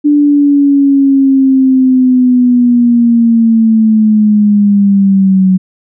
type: linear sweep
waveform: sine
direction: down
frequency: 294.6 to 185.7 Hz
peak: -4 dBFS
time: 0.04-5.58 s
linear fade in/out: 20 ms
effects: none